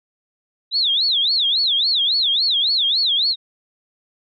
sine tone with vibrato, 3767 Hz, A#7, 17 cents sharp, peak -15 dBFS, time 0.71-3.36 s, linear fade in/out 50 ms, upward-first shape sine, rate 3.6 Hz, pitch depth 280 cents each way, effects none

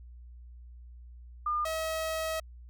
sine / sawtooth tone pair in turn, 1209 / 640.4 Hz, D6 / D#5, +50 / +50 cents, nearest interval major seventh, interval 1100 cents, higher first, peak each -27 dBFS, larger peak neither, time 1.46-1.65 / 1.65-2.4 s, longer second, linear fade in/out 5 ms, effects added 60 Hz sine -46 dBFS peak until 2.69 s

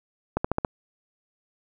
accelerating click train, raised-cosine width 1 ms, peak -9 dBFS, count 5, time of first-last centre 0.37-0.648 s, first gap 75 ms, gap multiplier 0.95, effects none

